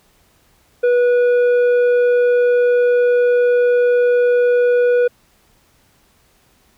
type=tone with tanh clipping; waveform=sine; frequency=487.9 Hz; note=B4; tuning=21 cents flat; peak=-12 dBFS; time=0.83-5.08 s; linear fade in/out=10 ms; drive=7 dB; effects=pink hiss -56 dBFS RMS until 6.77 s